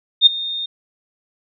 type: tone with ADSR envelope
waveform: sine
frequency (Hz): 3662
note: A#7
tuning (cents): -32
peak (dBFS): -3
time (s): 0.21-0.66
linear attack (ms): 54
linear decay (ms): 12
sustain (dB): -19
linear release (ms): 7
effects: none